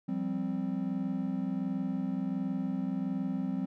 triangle chord, F suspended second, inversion none, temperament equal, 174.61 / 196 / 261.6 Hz, F3 / G3 / C4, 0 / 0 / 0 cents, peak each -35 / -32 / -32 dBFS, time 0.08-3.66 s, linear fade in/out 10 ms, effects none

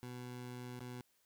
20% pulse tone with dropouts, 123.9 Hz, B2, 6 cents sharp, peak -40 dBFS, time 0.03-1.01 s, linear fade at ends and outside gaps 0 ms, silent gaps 0.794-0.806 s, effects white hiss -75 dBFS RMS until 1.25 s

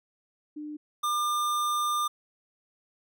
sine / square tone pair in turn, 300 / 1200 Hz, D4 / D6, +37 / +37 cents, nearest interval 2 octaves, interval 2400 cents, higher second, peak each -35 / -26 dBFS, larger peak second, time 0.56-0.77 / 1.03-2.08 s, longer second, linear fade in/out 10 ms, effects none

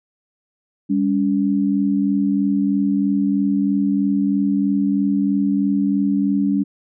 sine tone pair together, 200 / 283.1 Hz, G3 / C#4, +35 / +37 cents, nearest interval tritone, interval 602 cents, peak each -18 dBFS, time 0.89-6.64 s, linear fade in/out 20 ms, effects none

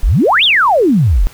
sine exponential two-way sweep, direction up then down, 32.7 to 3806 to 33.9 Hz, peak -7 dBFS, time 0.03-1.27 s, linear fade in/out 0 ms, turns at 0.44 s, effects pink hiss -39 dBFS RMS until 1.33 s

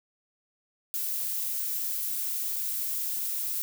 violet noise with dropouts, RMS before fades -31 dBFS, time 0.94-3.62 s, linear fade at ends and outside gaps 0 ms, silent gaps 2.559-2.563 s, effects none

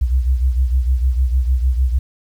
sine beating tone pair, 62.5 / 69.1 Hz, B1 / C#2, +21 / -5 cents, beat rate 6.6 Hz, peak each -13 / -19 dBFS, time 0.01-1.99 s, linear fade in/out 10 ms, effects tanh soft clip ceiling -7 dBFS + 8-bit

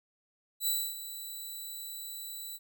5% pulse tone with ADSR envelope, 3967 Hz, B7, 7 cents sharp, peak -19 dBFS, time 0.6-2.59 s, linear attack 71 ms, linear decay 270 ms, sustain -13 dB, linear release 40 ms, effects none

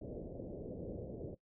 white low-pass noise, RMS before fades -45 dBFS, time 0.01-1.35 s, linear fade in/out 10 ms, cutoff 560 Hz, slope 48 dB/octave, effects noise-tail reverb RT60 0.1 s tail -17 dB re dry

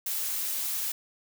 blue noise, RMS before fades -31 dBFS, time 0.06-0.92 s, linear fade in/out 5 ms, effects none

